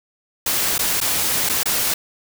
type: noise with dropouts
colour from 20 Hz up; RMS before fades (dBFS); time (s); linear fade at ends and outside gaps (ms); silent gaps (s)
white; -20; 0.46-1.94; 5; 0.781-0.791 / 1.004-1.012 / 1.49-1.495 / 1.633-1.656
effects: none